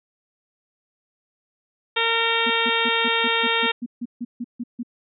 harmonic tone, 458.7 Hz, A#4, 28 cents flat, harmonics 1 / 2 / 3 / 4 / 5 / 6 / 7 / 8, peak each -27 / -27 / -27 / -27 / -27 / -27 / -27 / -27 dBFS, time 1.96-3.72 s, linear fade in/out 10 ms
sine tone bursts, 239.7 Hz, A#3, 48 cents sharp, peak -25 dBFS, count 13, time 2.46-4.832 s, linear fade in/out 10 ms, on 44 ms, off 150 ms
effects none

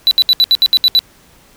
sine tone bursts, 3964 Hz, B7, 6 cents sharp, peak -3 dBFS, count 9, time 0.07-0.991 s, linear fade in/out 0 ms, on 41 ms, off 69 ms, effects tanh soft clip ceiling -5 dBFS + pink hiss -47 dBFS RMS until 1.56 s

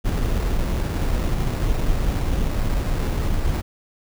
brown noise with sample-and-hold, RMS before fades -21 dBFS, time 0.04-3.62 s, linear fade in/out 20 ms, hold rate 3150 Hz, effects none

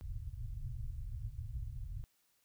pink low-pass noise, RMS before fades -42 dBFS, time 0.01-2.04 s, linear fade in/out 0 ms, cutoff 130 Hz, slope 96 dB/octave, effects white hiss -75 dBFS RMS until 2.44 s

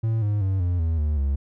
triangle tone with pitch steps, 112.6 / 103.85 / 95.79 / 88.34 / 81.48 / 75.15 / 69.31 Hz, A2 / G#2 / G2 / F2 / E2 / D2 / C#2, +40 / 0 / -39 / +20 / -20 / +40 / 0 cents, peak -18 dBFS, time 0.03-1.36 s, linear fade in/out 10 ms, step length 190 ms, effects none

